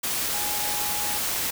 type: tone in noise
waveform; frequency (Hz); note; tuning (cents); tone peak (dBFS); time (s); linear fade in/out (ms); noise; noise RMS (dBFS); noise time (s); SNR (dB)
sine; 831; G#5; +1; -34; 0.33-1.18; 10; white; -27; 0.03-1.51; -10
effects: none